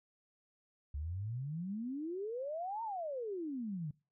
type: exponential two-way sweep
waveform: sine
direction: up then down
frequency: 68.6 to 932.3 to 142.6 Hz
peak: -37 dBFS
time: 0.94-3.91 s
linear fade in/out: 5 ms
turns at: 2.83 s
effects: noise-tail reverb RT60 0.3 s tail -22 dB re dry